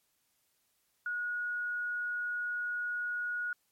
sine tone, 1451 Hz, F#6, 34 cents flat, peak -32 dBFS, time 1.06-3.53 s, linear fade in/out 2 ms, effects white hiss -75 dBFS RMS until 3.71 s + MP3 64 kbps

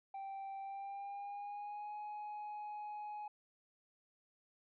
sine tone with pitch glide, 782 to 838.1 Hz, G5 to G#5, -4 to +16 cents, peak -40 dBFS, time 0.14-3.28 s, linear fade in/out 5 ms, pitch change +120 cents, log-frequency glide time 0.61-1.95 s, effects tanh soft clip ceiling -42 dBFS

